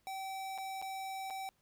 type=tone with dropouts; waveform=square; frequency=770 Hz; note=G5; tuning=31 cents flat; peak=-40 dBFS; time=0.07-1.49 s; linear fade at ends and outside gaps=0 ms; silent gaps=0.578-0.584 / 0.816-0.824 / 1.301-1.306 s; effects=pink hiss -75 dBFS RMS until 1.61 s